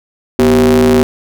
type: ring-modulated tone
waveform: square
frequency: 71.2 Hz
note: C#2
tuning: 47 cents sharp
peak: -4 dBFS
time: 0.39-1.03 s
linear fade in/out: 0 ms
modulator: 314 Hz
effects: none